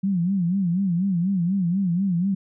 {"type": "tone with vibrato", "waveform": "sine", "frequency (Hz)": 183.2, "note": "F#3", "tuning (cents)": -17, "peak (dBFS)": -19, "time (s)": [0.03, 2.35], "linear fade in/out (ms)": 10, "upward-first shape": "sine", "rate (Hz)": 4.1, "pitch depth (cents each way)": 150, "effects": []}